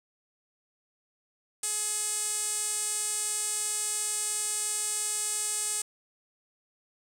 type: tone with band-pass filter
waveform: sawtooth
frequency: 422.9 Hz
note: G#4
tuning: 31 cents sharp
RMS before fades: -31 dBFS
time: 1.63-5.82 s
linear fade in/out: 5 ms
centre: 8500 Hz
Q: 5.4
effects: none